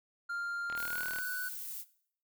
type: tone with pitch glide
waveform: triangle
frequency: 1396.9 to 1488.5 Hz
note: F6 to F#6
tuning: 0 to +10 cents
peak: -33 dBFS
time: 0.29-1.49 s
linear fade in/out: 10 ms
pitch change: +110 cents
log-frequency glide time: 0.73-1.08 s
type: click train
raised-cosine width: 0.3 ms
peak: -27 dBFS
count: 20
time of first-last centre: 0.7-1.186 s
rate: 39.1 Hz
type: noise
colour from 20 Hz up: violet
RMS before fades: -42 dBFS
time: 0.75-1.85 s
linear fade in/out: 50 ms
effects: noise-tail reverb RT60 0.6 s tail -18 dB re dry